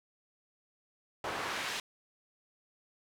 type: noise with band-pass filter sweep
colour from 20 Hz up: pink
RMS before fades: -37 dBFS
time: 1.24-1.8 s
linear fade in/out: 2 ms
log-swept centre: 870 to 3000 Hz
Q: 0.72
effects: none